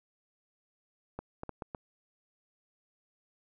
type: clicks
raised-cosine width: 1 ms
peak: -24 dBFS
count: 5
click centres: 1.19 / 1.434 / 1.493 / 1.622 / 1.748 s
effects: none